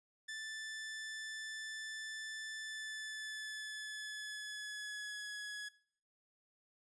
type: tone with pitch glide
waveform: sawtooth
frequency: 1760 to 1683.4 Hz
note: A6 to G#6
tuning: 0 to +23 cents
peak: -39 dBFS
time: 0.28-5.69 s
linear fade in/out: 10 ms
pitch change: -77 cents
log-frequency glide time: 2.58-5.3 s
effects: noise-tail reverb RT60 0.6 s tail -21 dB re dry + resampled to 22050 Hz